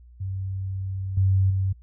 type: tone with level steps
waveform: sine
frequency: 95.7 Hz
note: G2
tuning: 41 cents flat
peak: -27 / -17 / -21 dBFS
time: 0.2-1.73 s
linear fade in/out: 10 ms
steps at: 1.17 / 1.5 s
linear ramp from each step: 5 ms
effects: noise-tail reverb RT60 0.1 s tail -23 dB re dry + added 60 Hz sine -46 dBFS peak until 1.82 s